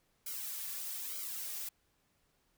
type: noise with flanger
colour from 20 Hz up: blue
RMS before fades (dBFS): -41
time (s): 0.26-1.69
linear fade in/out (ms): 5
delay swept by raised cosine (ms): 1.1 to 3.2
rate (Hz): 1.1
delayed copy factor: -0.9
effects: pink hiss -75 dBFS RMS until 2.57 s